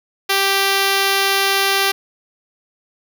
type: tone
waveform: 5% pulse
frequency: 392 Hz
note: G4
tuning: in tune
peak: -3 dBFS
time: 0.29-1.92 s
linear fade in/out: 10 ms
effects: none